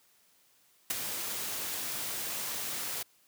white noise with ADSR envelope, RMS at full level -28 dBFS, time 0.9-3.03 s, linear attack 6 ms, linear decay 16 ms, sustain -8 dB, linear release 7 ms, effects white hiss -66 dBFS RMS until 3.27 s + high-pass 100 Hz 12 dB/octave

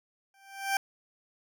20% pulse tone with exponential growth, 784 Hz, G5, in tune, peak -18 dBFS, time 0.34-0.77 s, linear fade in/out 2 ms, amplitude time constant 92 ms, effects none

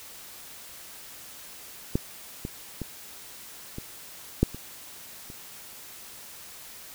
clicks, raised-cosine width 3 ms, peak -10 / -19 / -19 / -22 / -6 / -25 / -30 dBFS, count 7, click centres 1.955 / 2.451 / 2.817 / 3.784 / 4.43 / 4.546 / 5.301 s, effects white hiss -45 dBFS RMS until 6.94 s

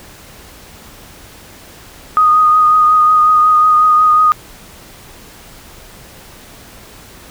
sine tone with vibrato, 1240 Hz, D#6, 6 cents flat, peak -6 dBFS, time 2.17-4.32 s, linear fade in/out 0 ms, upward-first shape triangle, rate 5.5 Hz, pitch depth 22 cents each way, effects pink hiss -38 dBFS RMS until 7.3 s

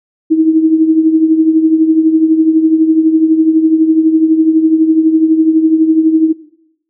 sine tone with tremolo, 318.8 Hz, D#4, 42 cents sharp, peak -3 dBFS, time 0.3-6.33 s, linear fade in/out 20 ms, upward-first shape triangle, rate 12 Hz, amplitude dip 70%, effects noise-tail reverb RT60 0.8 s tail -17 dB re dry

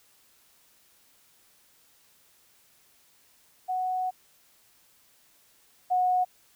sine tone pair in turn, 740 / 731.1 Hz, F#5 / F#5, 0 / -21 cents, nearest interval unison, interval 21 cents, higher first, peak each -26 / -21 dBFS, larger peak second, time 3.68-4.11 / 5.9-6.25 s, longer first, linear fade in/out 20 ms, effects white hiss -62 dBFS RMS until 6.55 s

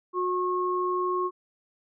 sine tone pair together, 363 / 1087.8 Hz, F#4 / C#6, -33 / -33 cents, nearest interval octave + perfect fifth, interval 1900 cents, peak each -27 dBFS, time 0.13-1.31 s, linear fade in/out 50 ms, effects none

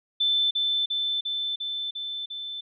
sine tone with echo, 3530 Hz, A7, 5 cents sharp, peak -20 dBFS, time 0.2-0.51 s, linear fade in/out 10 ms, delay 350 ms, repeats 6, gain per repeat -2 dB, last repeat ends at 2.61 s, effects none

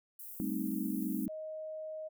pink high-pass noise, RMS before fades -47 dBFS, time 0.19-1.26 s, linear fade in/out 5 ms, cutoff 12000 Hz, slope 24 dB/octave
sine chord, A half-diminished seventh, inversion third, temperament equal, 196 / 220 / 261.6 / 311.1 Hz, G3 / A3 / C4 / Eb4, 0 / 0 / 0 / 0 cents, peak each -38 dBFS, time 0.4-1.28 s, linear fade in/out 0 ms
sine tone, 626 Hz, D#5, 10 cents sharp, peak -39 dBFS, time 1.28-2.09 s, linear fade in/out 20 ms
effects none

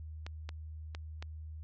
clicks, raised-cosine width 0.2 ms, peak -25 dBFS, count 4, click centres 0.265 / 0.491 / 0.949 / 1.225 s, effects added 78 Hz sine -42 dBFS peak until 1.63 s + low-pass 5000 Hz 12 dB/octave

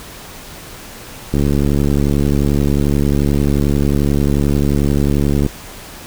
click train, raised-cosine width 3 ms, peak -3 dBFS, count 295, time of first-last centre 1.34-5.463 s, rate 71.3 Hz, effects pink hiss -34 dBFS RMS until 6.06 s

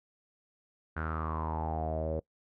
sawtooth tone with low-pass filter sweep, 79.3 Hz, D#2, 33 cents sharp, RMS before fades -34 dBFS, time 0.96-2.2 s, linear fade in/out 10 ms, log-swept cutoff 1500 to 520 Hz, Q 8.1, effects noise-tail reverb RT60 0.1 s tail -23 dB re dry

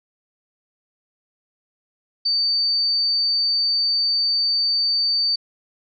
sine tone, 4590 Hz, D8, 40 cents flat, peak -17 dBFS, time 2.25-5.36 s, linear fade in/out 10 ms, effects none

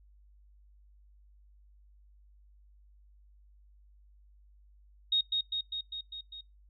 sine tone with echo, 3736 Hz, A#7, 3 cents sharp, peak -24 dBFS, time 5.12-5.21 s, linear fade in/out 5 ms, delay 200 ms, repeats 6, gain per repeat -3 dB, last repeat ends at 6.41 s, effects noise-tail reverb RT60 0.2 s tail -25 dB re dry + added 50 Hz sine -57 dBFS peak until 6.69 s

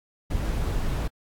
brown noise, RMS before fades -26 dBFS, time 0.3-1.08 s, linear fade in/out 10 ms, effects AAC 64 kbps

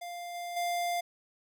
square tone with level steps, 698.5 Hz, F5, in tune, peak -39 / -37 / -30 dBFS, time 0.01-1.01 s, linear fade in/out 10 ms, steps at 0.34 / 0.56 s, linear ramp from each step 10 ms, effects none

